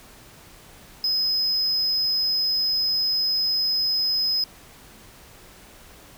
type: tone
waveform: triangle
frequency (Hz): 5070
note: D#8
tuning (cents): +32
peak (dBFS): -19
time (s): 1.04-4.44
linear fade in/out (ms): 2
effects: pink hiss -48 dBFS RMS until 6.17 s